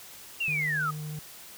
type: linear sweep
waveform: sine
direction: down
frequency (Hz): 2816 to 1212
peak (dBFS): -26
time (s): 0.4-0.91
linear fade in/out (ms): 10
type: tone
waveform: triangle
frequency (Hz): 152.1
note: D#3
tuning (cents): -39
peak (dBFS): -32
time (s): 0.48-1.19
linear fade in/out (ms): 0
effects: white hiss -47 dBFS RMS until 1.57 s